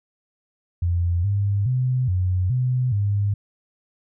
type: tone with pitch steps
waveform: sine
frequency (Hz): 86.7 / 100.6 / 127.4 / 91.7 / 126.5 / 101.6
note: F2 / G2 / C3 / F#2 / B2 / G#2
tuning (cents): -12 / +45 / -46 / -15 / +42 / -38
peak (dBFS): -18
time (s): 0.82-3.34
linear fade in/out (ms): 5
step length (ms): 420
effects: none